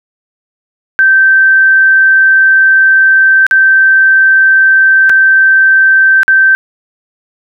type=tone with dropouts; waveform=sine; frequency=1555 Hz; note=G6; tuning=14 cents flat; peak=-3 dBFS; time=0.99-6.55 s; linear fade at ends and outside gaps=0 ms; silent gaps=3.466-3.511 / 5.095-5.099 / 6.232-6.28 s; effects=none